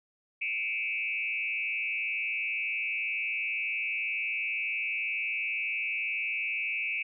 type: tone with frequency modulation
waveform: sine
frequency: 2445 Hz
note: D#7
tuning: 31 cents flat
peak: -29 dBFS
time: 0.41-7.03 s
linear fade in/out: 10 ms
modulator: 112 Hz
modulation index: 2
effects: none